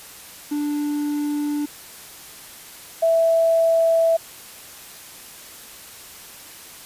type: tone pair in turn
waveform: triangle / sine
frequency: 293.7 / 659.3 Hz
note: D4 / E5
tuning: 0 / 0 cents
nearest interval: octave + major second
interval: 1400 cents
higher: second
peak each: -19 / -14 dBFS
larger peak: second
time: 0.51-1.66 / 3.02-4.17 s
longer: neither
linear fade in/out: 10 ms
effects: white hiss -41 dBFS RMS until 6.85 s + resampled to 32000 Hz